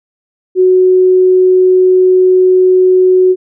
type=tone; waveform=sine; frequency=369.7 Hz; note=F#4; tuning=1 cent flat; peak=-4 dBFS; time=0.55-3.36 s; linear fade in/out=50 ms; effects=none